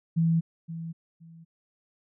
sine tone with echo, 164.81 Hz, E3, in tune, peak -20 dBFS, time 0.16-0.41 s, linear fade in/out 20 ms, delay 520 ms, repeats 2, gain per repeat -13 dB, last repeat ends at 1.45 s, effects none

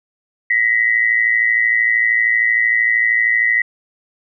sine tone pair together, 1900 / 2013 Hz, A#6 / B6, +33 / +33 cents, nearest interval minor second, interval 100 cents, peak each -15 dBFS, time 0.5-3.62 s, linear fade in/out 5 ms, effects none

